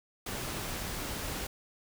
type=noise; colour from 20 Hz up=pink; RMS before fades=-37 dBFS; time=0.26-1.47 s; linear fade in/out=5 ms; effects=none